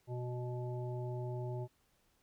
harmonic tone, 123.47 Hz, B2, in tune, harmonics 1 / 3 / 5 / 7, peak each -38 / -44 / -48 / -51 dBFS, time 0.07-1.68 s, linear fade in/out 50 ms, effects pink hiss -74 dBFS RMS until 2.22 s

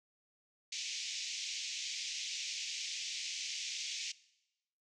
white band-pass noise, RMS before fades -41 dBFS, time 0.72-4.12 s, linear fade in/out 5 ms, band 2200 to 6700 Hz, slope 48 dB/octave, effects noise-tail reverb RT60 0.9 s tail -20 dB re dry

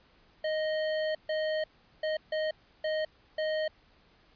square tone bursts at uneven times, 622.3 Hz, D#5, in tune, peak -29 dBFS, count 6, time 0.44-1.15 / 1.29-1.64 / 2.03-2.17 / 2.32-2.51 / 2.84-3.05 / 3.38-3.68 s, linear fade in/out 5 ms, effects pink hiss -63 dBFS RMS until 4.35 s + resampled to 11025 Hz

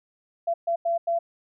sine tone bursts at uneven times, 678 Hz, E5, 49 cents sharp, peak -21 dBFS, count 4, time 0.47-0.54 / 0.67-0.76 / 0.85-0.98 / 1.07-1.19 s, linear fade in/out 10 ms, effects none

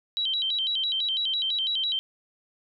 sine tone with vibrato, 3489 Hz, A7, 15 cents flat, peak -24 dBFS, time 0.17-1.99 s, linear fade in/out 0 ms, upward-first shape square, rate 6 Hz, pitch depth 190 cents each way, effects none

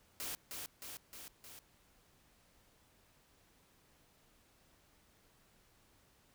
white noise with echo, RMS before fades -42 dBFS, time 0.2-0.35 s, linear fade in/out 0 ms, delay 310 ms, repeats 4, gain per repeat -3 dB, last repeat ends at 1.59 s, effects pink hiss -69 dBFS RMS until 6.34 s

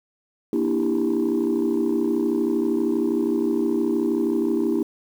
sine chord, E half-diminished seventh, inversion second, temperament just, 237.3 / 296.7 / 329.6 / 395.6 Hz, Bb3 / D4 / E4 / G4, +31 / +18 / 0 / +16 cents, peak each -24 / -24 / -22 / -24 dBFS, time 0.53-4.83 s, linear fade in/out 2 ms, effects tanh soft clip ceiling -14 dBFS + 8-bit

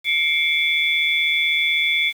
sine tone cluster, 2152 / 2308 / 3448 Hz, C7 / D7 / A7, +48 / -31 / -36 cents, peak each -21 dBFS, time 0.04-2.13 s, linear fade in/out 50 ms, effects 7-bit

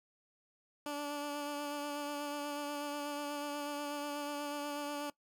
15% pulse tone with vibrato, 290.6 Hz, D4, 18 cents flat, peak -31 dBFS, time 0.86-5.1 s, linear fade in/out 2 ms, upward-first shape sine, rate 8.2 Hz, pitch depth 19 cents each way, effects noise-tail reverb RT60 0.1 s tail -20 dB re dry

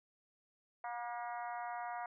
harmonic tone with a mistuned harmonic, 239.2 Hz, A#3, 45 cents sharp, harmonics 3 / 4 / 5 / 6 / 7 / 8 / 9, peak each -42 / -45 / -50 / -51 / -56 / -54 / -59 dBFS, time 0.84-2.06 s, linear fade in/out 2 ms, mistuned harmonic 7, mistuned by -33 cents, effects none

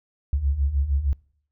sine beating tone pair, 65.5 / 72 Hz, C2 / D2, +2 / -34 cents, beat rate 6.5 Hz, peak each -26 / -21 dBFS, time 0.33-1.13 s, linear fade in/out 0 ms, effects noise-tail reverb RT60 0.6 s tail -25 dB re dry

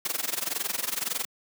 white noise with amplitude modulation, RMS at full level -27 dBFS, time 0.05-1.25 s, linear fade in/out 2 ms, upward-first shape sine, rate 21.8 Hz, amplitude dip 90%, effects high-pass 200 Hz 12 dB/octave

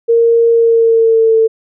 sine tone with pitch glide, 463.4 to 446.6 Hz, A#4 to A4, -10 to +26 cents, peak -6 dBFS, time 0.08-1.48 s, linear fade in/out 20 ms, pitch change -64 cents, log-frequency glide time 0.5-1.36 s, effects none

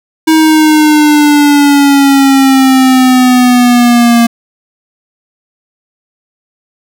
square exponential sweep, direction down, 319.1 to 233.1 Hz, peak -4 dBFS, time 0.27-4.27 s, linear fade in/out 10 ms, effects none

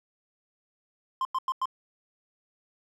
triangle tone bursts, 1048 Hz, C6, 2 cents sharp, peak -23 dBFS, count 4, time 1.21-1.656 s, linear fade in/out 2 ms, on 41 ms, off 94 ms, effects none

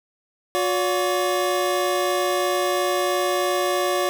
25% pulse tone pair together, 360 / 571.5 Hz, F#4 / D5, -47 / -47 cents, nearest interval minor sixth, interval 800 cents, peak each -19 dBFS, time 0.55-4.09 s, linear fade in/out 0 ms, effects none

